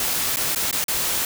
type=noise with dropouts; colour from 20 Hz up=white; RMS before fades=-23 dBFS; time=0-1.25 s; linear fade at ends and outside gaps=2 ms; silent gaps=0.361-0.369 / 0.549-0.559 / 0.712-0.727 / 0.841-0.882 s; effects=none